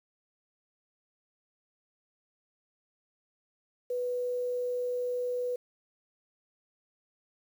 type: tone with quantisation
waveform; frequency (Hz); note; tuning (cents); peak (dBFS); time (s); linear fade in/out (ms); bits
sine; 493.9; B4; 0; -29; 3.9-5.56; 5; 9
effects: none